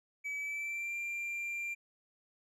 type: tone with pitch glide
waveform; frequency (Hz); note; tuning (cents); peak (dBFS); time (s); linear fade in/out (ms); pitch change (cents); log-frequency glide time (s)
triangle; 2288 to 2376; D7 to D7; -46 to +20; -34; 0.24-1.75; 20; +66; 0.37-0.96
effects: resampled to 32000 Hz